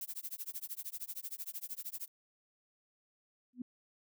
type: noise with tremolo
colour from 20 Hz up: violet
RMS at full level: -40 dBFS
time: 0.01-2.08 s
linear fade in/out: 2 ms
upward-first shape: sine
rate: 13 Hz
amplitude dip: 100%
type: tone with exponential growth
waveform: sine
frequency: 246.9 Hz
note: B3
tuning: in tune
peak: -34 dBFS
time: 3.53-3.62 s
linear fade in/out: 5 ms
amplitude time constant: 18 ms
effects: none